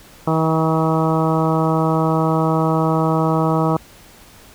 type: harmonic tone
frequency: 160 Hz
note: D#3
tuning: 49 cents sharp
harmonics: 1 / 2 / 3 / 4 / 5 / 6 / 7 / 8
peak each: -18 / -21 / -23 / -24 / -25 / -26 / -26 / -27 dBFS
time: 0.27-3.77 s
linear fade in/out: 5 ms
effects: pink hiss -45 dBFS RMS until 4.54 s